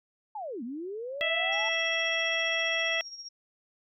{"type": "linear two-way sweep", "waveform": "sine", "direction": "down then up", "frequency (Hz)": [890, 220, 890], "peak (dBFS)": -34, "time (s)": [0.35, 1.69], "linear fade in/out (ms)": 5, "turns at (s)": 0.63}
{"type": "harmonic tone", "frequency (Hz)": 659.3, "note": "E5", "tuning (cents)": 0, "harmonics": [1, 2, 3, 4, 5], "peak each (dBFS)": [-34, -41, -30, -32, -32], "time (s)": [1.21, 3.01], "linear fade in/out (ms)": 0}
{"type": "tone with tremolo", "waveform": "sine", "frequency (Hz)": 5588, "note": "F8", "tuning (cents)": 0, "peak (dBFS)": -38, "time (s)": [1.52, 3.29], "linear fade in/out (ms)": 10, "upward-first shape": "sine", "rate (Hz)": 15, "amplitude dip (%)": 60}
{"effects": []}